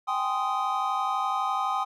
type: chord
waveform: triangle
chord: Ab major seventh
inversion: third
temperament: just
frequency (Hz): 778.7 / 830.6 / 1038.3 / 1245.9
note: G5 / Ab5 / C6 / Eb6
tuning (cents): -12 / 0 / -14 / +2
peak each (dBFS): -28 / -32 / -29 / -27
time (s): 0.07-1.85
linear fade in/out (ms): 20
effects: none